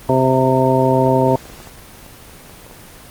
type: harmonic tone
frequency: 130.7 Hz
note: C3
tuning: 1 cent flat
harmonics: 1 / 2 / 3 / 4 / 5 / 7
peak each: -18 / -18 / -18 / -18 / -18 / -18 dBFS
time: 0.09-1.36 s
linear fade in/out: 2 ms
type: clicks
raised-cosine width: 1 ms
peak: -24 dBFS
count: 11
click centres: 1.159 / 1.317 / 1.455 / 1.5 / 1.602 / 1.673 / 2.063 / 2.296 / 2.496 / 2.665 / 2.712 s
effects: pink hiss -39 dBFS RMS until 3.1 s + Opus 24 kbps